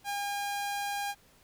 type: tone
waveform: sawtooth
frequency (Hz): 809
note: G#5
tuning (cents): -46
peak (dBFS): -28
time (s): 0.04-1.15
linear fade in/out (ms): 50
effects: pink hiss -62 dBFS RMS until 1.43 s